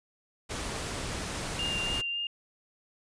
pink noise, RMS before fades -35 dBFS, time 0.49-2.02 s, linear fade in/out 20 ms
sine tone with vibrato, 2802 Hz, F7, 5 cents sharp, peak -30 dBFS, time 1.59-2.27 s, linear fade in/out 2 ms, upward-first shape sine, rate 3.6 Hz, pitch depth 13 cents each way
effects resampled to 22050 Hz

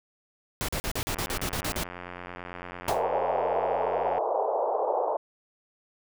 pink noise bursts, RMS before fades -30 dBFS, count 11, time 0.61-1.835 s, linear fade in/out 0 ms, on 75 ms, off 40 ms
click train, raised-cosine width 0.5 ms, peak -23 dBFS, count 277, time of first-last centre 1.08-4.181 s, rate 89 Hz
pink noise with exponential decay, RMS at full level -27 dBFS, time 2.88-3.04 s, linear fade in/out 1 ms, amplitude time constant 34 ms
pink band-pass noise, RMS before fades -27 dBFS, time 2.88-5.17 s, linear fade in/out 5 ms, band 440 to 940 Hz, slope 48 dB/octave
effects none

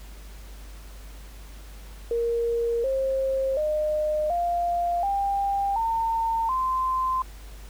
sine tone with pitch steps, 467.4 / 533.8 / 609.7 / 696.3 / 795.2 / 908.2 / 1037.2 Hz, A#4 / C5 / D#5 / F5 / G5 / A#5 / C6, +5 / +35 / -35 / -5 / +25 / -45 / -15 cents, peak -22 dBFS, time 2.11-7.22 s, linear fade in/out 2 ms, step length 730 ms, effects added 50 Hz sine -40 dBFS peak until 7.69 s + pink hiss -50 dBFS RMS until 7.69 s

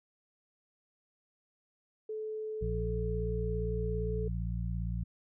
sine tone, 433.3 Hz, A4, 27 cents flat, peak -35 dBFS, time 2.09-4.28 s, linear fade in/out 5 ms
harmonic tone, 57.5 Hz, A#1, 23 cents flat, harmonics 1 / 2 / 3, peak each -34 / -37 / -39 dBFS, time 2.61-5.04 s, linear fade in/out 10 ms
effects none

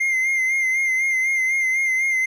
triangle tone with vibrato, 2093 Hz, C7, in tune, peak -16 dBFS, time 0-2.26 s, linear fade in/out 10 ms, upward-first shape sine, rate 4 Hz, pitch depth 40 cents each way, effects none

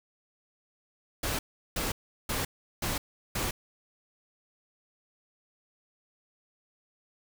pink noise bursts, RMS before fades -31 dBFS, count 5, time 1.23-3.51 s, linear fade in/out 5 ms, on 160 ms, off 370 ms, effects none

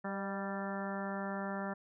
harmonic tone with a mistuned harmonic, 196 Hz, G3, in tune, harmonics 1 / 2 / 3 / 4 / 5 / 6 / 7 / 8 / 9, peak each -39 / -46 / -43 / -45 / -47 / -50 / -46 / -52 / -47 dBFS, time 0.04-1.74 s, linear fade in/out 10 ms, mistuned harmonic 3, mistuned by +32 cents, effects none

